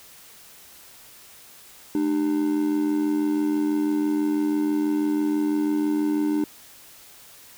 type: tone with amplitude modulation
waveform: triangle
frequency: 300.9 Hz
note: D4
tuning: 42 cents sharp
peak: -15 dBFS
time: 1.95-6.44 s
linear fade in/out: 2 ms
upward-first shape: sine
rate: 86.1 Hz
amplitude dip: 70%
effects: white hiss -48 dBFS RMS until 7.57 s